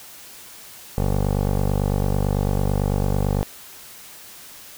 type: tone with low-pass filter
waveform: 15% pulse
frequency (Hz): 49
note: G1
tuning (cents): 0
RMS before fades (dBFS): -21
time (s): 0.98-3.43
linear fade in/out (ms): 0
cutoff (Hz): 750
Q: 1.3
effects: white hiss -42 dBFS RMS until 4.77 s